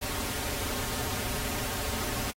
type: noise with comb filter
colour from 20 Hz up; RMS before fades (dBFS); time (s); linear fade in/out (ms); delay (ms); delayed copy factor
pink; -33; 0.01-2.32; 20; 6; -1
effects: AAC 48 kbps